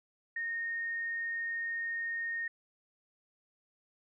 sine tone, 1847 Hz, A#6, 16 cents flat, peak -33 dBFS, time 0.36-2.48 s, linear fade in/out 5 ms, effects none

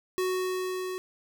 square tone with level ramp, 370.1 Hz, F#4, in tune, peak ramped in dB -26 to -33 dBFS, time 0.18-0.98 s, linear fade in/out 0 ms, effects none

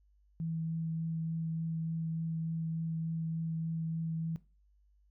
sine tone with vibrato, 162.5 Hz, E3, 24 cents flat, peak -33 dBFS, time 0.4-4.36 s, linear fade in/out 0 ms, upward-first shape triangle, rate 3.4 Hz, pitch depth 11 cents each way, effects noise-tail reverb RT60 0.3 s tail -17 dB re dry + added 50 Hz sine -64 dBFS peak until 5.1 s

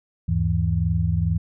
sine tone cluster, 78.5 / 100.6 / 163.4 Hz, D#2 / G2 / E3, +16 / +45 / -15 cents, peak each -23 dBFS, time 0.28-1.38 s, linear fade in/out 10 ms, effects none

